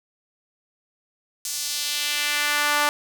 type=tone with high-pass filter sweep; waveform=sawtooth; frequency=293.7 Hz; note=D4; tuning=in tune; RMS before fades=-24 dBFS; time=1.45-2.89 s; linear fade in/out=0 ms; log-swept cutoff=6500 to 1000 Hz; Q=1.3; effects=7-bit